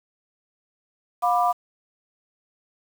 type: chord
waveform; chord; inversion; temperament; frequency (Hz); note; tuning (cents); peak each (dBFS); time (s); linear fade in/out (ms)
sine; B diminished; second; just; 711.2 / 987.8 / 1185.3; F5 / B5 / D6; +31 / 0 / +16; -20 / -24 / -24; 1.22-1.53; 20
effects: 7-bit